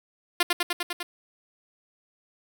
5% pulse tone with echo, 349.2 Hz, F4, in tune, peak -7 dBFS, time 0.4-0.43 s, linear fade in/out 5 ms, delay 100 ms, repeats 6, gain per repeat -2 dB, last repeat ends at 1.03 s, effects none

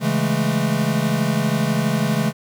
square chord, A major seventh, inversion first, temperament equal, 138.59 / 164.81 / 207.7 / 220 Hz, C#3 / E3 / G#3 / A3, 0 / 0 / 0 / 0 cents, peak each -24 dBFS, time 0-2.33 s, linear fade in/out 50 ms, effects 9-bit

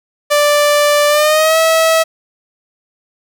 sawtooth tone with pitch glide, 587.3 to 647.9 Hz, D5 to E5, 0 to -30 cents, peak -5 dBFS, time 0.3-2.04 s, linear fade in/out 20 ms, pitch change +170 cents, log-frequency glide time 1.08-1.58 s, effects none

